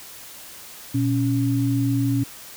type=tone pair together; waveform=sine; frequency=119.84 / 278.2 Hz; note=A#2 / C#4; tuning=+48 / +6 cents; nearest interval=octave + minor third; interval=1458 cents; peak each=-21 dBFS; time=0.94-2.24 s; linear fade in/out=10 ms; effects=white hiss -41 dBFS RMS until 2.56 s